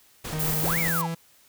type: noise with tremolo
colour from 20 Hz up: pink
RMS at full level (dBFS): -34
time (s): 0.24-0.9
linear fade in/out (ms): 10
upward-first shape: square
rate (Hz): 5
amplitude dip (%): 40
type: tone with pitch glide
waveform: 45% pulse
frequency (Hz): 155.56 to 165.76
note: D#3 to E3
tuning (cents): 0 to +10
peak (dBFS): -28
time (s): 0.32-1.15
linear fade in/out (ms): 10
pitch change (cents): +110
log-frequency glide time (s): 0.59-0.72
type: noise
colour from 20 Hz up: violet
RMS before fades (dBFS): -28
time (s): 0.39-1.02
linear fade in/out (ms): 10
type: linear two-way sweep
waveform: sine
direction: up then down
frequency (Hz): 155.56 to 2349 to 766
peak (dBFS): -27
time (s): 0.63-1.07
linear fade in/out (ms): 10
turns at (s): 0.79
effects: white hiss -58 dBFS RMS until 1.48 s